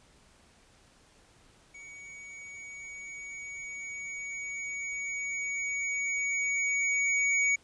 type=tone with level ramp; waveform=square; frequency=2248 Hz; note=C#7; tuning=24 cents sharp; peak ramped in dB=-46 to -24 dBFS; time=1.74-7.56 s; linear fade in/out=10 ms; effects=pink hiss -61 dBFS RMS until 7.63 s + resampled to 22050 Hz